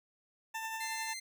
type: tone with tremolo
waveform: 20% pulse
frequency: 891 Hz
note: A5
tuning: 22 cents sharp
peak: -31 dBFS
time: 0.54-1.14 s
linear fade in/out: 10 ms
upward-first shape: triangle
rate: 11 Hz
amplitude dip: 40%
type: tone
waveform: 15% pulse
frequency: 2082 Hz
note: C7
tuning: 9 cents flat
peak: -34 dBFS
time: 0.8-1.2 s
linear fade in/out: 10 ms
effects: none